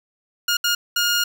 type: tone bursts at uneven times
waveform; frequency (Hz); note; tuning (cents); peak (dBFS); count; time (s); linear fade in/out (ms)
15% pulse; 1423; F6; +32; -11; 3; 0.48-0.57 / 0.64-0.75 / 0.96-1.24; 5
effects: none